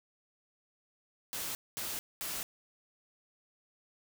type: noise bursts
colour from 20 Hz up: white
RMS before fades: -38 dBFS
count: 3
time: 1.33-2.43 s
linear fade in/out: 0 ms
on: 220 ms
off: 220 ms
effects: none